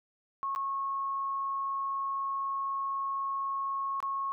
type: tone with dropouts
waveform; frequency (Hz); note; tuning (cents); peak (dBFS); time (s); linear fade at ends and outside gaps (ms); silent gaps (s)
sine; 1094; C#6; -23; -30; 0.43-4.32; 0; 0.55-0.56 / 4.003-4.027
effects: none